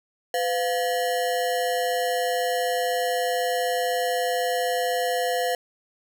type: ring-modulated tone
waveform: square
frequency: 603 Hz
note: D5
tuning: 46 cents sharp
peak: -20 dBFS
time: 0.34-5.55 s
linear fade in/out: 2 ms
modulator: 100 Hz
effects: none